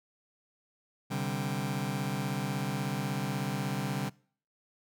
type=chord; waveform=sawtooth; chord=C suspended second; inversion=none; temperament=just; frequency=130.81 / 147.16 / 196.22 Hz; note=C3 / D3 / G3; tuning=0 / +4 / +2 cents; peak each=-31 dBFS; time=1.1-4.1 s; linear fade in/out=20 ms; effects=noise-tail reverb RT60 0.5 s tail -24 dB re dry